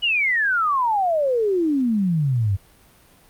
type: exponential sweep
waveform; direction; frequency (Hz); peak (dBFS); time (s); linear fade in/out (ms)
sine; down; 2974 to 92.5; -17; 0.02-2.57; 20
effects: pink hiss -53 dBFS RMS until 3.29 s + Opus 48 kbps